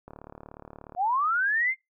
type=click train; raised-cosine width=1 ms; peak=-29 dBFS; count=33; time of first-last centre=0.08-0.95 s; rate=36.8 Hz
type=linear sweep; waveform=sine; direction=up; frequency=684 to 2142 Hz; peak=-22 dBFS; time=0.96-1.75 s; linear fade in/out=50 ms
effects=noise-tail reverb RT60 0.2 s tail -26 dB re dry